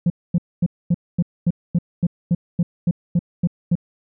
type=tone bursts; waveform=sine; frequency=172.8 Hz; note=F3; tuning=18 cents flat; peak=-11 dBFS; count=14; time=0.06-3.754 s; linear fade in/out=5 ms; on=41 ms; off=240 ms; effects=tanh soft clip ceiling -12 dBFS